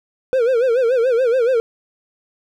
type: tone with vibrato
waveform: triangle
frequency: 490 Hz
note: B4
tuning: 14 cents flat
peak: -11 dBFS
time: 0.33-1.6 s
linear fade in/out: 0 ms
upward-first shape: sine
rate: 7 Hz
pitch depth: 140 cents each way
effects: none